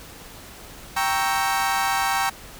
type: chord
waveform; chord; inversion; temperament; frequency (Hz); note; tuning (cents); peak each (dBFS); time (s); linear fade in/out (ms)
30% pulse; G diminished seventh; none; equal; 784 / 932.3 / 1108.7 / 1318.5; G5 / Bb5 / Db6 / Fb6; 0 / 0 / 0 / 0; -21 / -24 / -25 / -27; 0.96-2.3; 10
effects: pink hiss -42 dBFS RMS until 2.59 s